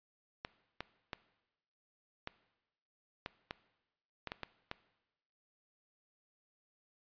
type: clicks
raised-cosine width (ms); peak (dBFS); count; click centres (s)
0.3; -23; 10; 0.449 / 0.806 / 1.132 / 2.274 / 3.261 / 3.509 / 4.273 / 4.319 / 4.433 / 4.714
effects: noise-tail reverb RT60 1.0 s tail -18 dB re dry + resampled to 11025 Hz